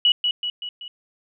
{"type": "tone with echo", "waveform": "sine", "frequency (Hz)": 2933, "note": "F#7", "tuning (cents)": -16, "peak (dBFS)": -13, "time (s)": [0.05, 0.12], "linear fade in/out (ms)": 2, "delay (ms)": 190, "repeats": 4, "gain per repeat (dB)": -5, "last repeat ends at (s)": 0.88, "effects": []}